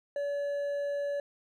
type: tone with hard clipping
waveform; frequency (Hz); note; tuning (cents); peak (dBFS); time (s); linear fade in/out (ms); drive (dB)
triangle; 571; D5; -49; -31; 0.16-1.2; 2; 7
effects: none